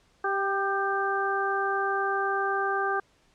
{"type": "harmonic tone with a mistuned harmonic", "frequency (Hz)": 392, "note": "G4", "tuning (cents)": 0, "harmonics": [1, 2, 3, 4], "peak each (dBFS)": [-30, -30, -30, -30], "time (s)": [0.24, 3], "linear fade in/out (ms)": 5, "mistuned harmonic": 3, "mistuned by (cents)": 29, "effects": ["pink hiss -64 dBFS RMS until 3.34 s", "low-pass 7000 Hz 12 dB/octave"]}